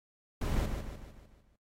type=noise with echo; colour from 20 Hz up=brown; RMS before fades=-31 dBFS; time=0.41-0.66 s; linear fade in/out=5 ms; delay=150 ms; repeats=6; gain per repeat=-6 dB; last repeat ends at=1.56 s; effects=noise-tail reverb RT60 0.1 s tail -20 dB re dry + AAC 48 kbps